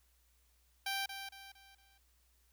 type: tone with echo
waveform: 10% pulse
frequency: 784 Hz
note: G5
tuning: in tune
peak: -27 dBFS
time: 0.86-1.06 s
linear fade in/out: 5 ms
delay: 230 ms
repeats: 4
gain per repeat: -8 dB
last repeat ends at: 1.98 s
effects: added 60 Hz sine -70 dBFS peak until 2.52 s + white hiss -74 dBFS RMS until 2.52 s